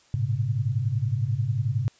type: tone cluster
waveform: sine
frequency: 104.1 / 115.1 / 134.2 Hz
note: G#2 / A#2 / C3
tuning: +5 / -22 / +44 cents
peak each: -27 dBFS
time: 0.14-1.88 s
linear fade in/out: 0 ms
effects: white hiss -59 dBFS RMS until 1.99 s + resampled to 16000 Hz